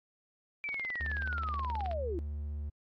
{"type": "linear sweep", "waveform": "sine", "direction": "down", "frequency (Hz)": [2349, 316.9], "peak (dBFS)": -34, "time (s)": [0.64, 2.19], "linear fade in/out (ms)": 0}
{"type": "click train", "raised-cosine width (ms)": 0.3, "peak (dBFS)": -28, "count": 24, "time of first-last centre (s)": [0.69, 1.913], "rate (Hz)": 18.8}
{"type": "tone", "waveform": "triangle", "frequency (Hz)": 73.7, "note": "D2", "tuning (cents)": 7, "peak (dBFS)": -33, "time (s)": [1, 2.7], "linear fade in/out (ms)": 10}
{"effects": ["AAC 48 kbps"]}